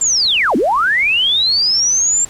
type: linear two-way sweep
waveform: sine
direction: down then up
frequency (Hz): 7459 to 207.7 to 7459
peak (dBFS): -11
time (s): 0.01-2.25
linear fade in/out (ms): 5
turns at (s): 0.56
effects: pink hiss -39 dBFS RMS until 2.29 s + low-pass 12000 Hz 12 dB/octave